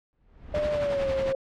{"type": "noise with exponential growth", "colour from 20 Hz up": "brown", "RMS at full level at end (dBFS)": -33, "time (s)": [0.13, 0.59], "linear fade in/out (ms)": 0, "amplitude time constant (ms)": 100}
{"type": "tone with pitch glide", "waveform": "sine", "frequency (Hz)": [599, 536.7], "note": ["D5", "C5"], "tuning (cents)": [34, 44], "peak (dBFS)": -24, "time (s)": [0.54, 1.35], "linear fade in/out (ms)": 2, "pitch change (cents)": -190, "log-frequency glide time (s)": [0.71, 1.11]}
{"type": "noise with tremolo", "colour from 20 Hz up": "pink", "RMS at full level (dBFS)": -32, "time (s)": [0.54, 1.33], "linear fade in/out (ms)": 10, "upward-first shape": "sine", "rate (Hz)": 11, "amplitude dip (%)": 50}
{"effects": ["low-pass 3000 Hz 12 dB/octave"]}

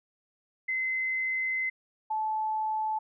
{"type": "tone pair in turn", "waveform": "sine", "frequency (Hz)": [2054, 868.4], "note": ["C7", "A5"], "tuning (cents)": [-33, -23], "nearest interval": "octave + minor third", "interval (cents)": 1490, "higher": "first", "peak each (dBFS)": -27, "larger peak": "neither", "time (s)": [[0.68, 1.7], [2.1, 2.99]], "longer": "first", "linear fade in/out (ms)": 10, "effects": []}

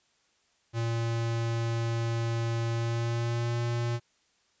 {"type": "tone with pitch glide", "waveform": "square", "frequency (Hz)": [115.7, 118.54], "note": ["A#2", "A#2"], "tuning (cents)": [-13, 29], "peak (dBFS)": -28, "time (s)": [0.73, 4], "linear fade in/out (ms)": 50, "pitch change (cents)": 42, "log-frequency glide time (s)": [2.71, 3.6], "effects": ["white hiss -69 dBFS RMS until 4.6 s", "resampled to 16000 Hz"]}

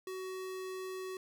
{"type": "tone", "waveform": "square", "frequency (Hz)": 374.8, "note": "F#4", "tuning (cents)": 22, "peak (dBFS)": -40, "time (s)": [0.07, 1.17], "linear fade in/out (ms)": 2, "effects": []}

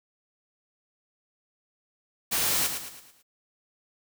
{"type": "noise with echo", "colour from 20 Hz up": "white", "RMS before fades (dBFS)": -26, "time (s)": [2.31, 2.68], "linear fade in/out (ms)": 20, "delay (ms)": 110, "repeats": 5, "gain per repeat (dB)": -7, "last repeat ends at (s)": 3.23, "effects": []}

